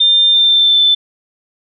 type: tone with pitch glide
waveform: sine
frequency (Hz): 3600 to 3528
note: A7 to A7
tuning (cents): +39 to +4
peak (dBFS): -7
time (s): 0-0.95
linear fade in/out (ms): 10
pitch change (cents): -35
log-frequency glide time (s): 0.31-0.83
effects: none